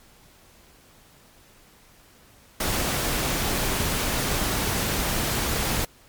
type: noise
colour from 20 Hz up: pink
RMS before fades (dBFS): -25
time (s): 2.6-5.85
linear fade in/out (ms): 5
effects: pink hiss -54 dBFS RMS until 6.08 s + MP3 96 kbps